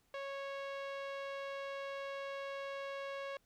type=tone with low-pass filter; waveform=sawtooth; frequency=552 Hz; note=C#5; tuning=7 cents flat; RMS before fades=-43 dBFS; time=0.14-3.37 s; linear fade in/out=2 ms; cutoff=3100 Hz; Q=1; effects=pink hiss -75 dBFS RMS until 3.45 s